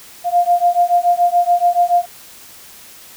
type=beating tone pair; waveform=sine; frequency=698.5 / 705.5 Hz; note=F5 / F5; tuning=0 / +17 cents; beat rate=7 Hz; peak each=-14 dBFS; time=0.24-2.06 s; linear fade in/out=50 ms; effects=white hiss -40 dBFS RMS until 3.16 s